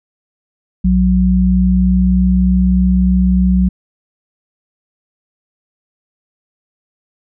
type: tone pair together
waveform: sine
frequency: 61.74 / 185 Hz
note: B1 / F#3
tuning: 0 / 0 cents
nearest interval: octave + perfect fifth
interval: 1900 cents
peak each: -13 / -10 dBFS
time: 0.84-3.69 s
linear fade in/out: 10 ms
effects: none